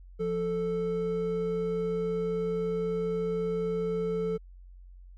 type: tone pair together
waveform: triangle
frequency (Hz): 174.61 / 440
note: F3 / A4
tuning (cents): 0 / 0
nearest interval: octave + major third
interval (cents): 1600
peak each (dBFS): -31 / -26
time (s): 0.19-4.38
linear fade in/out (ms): 20
effects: added 45 Hz sine -46 dBFS peak until 5.17 s + MP3 64 kbps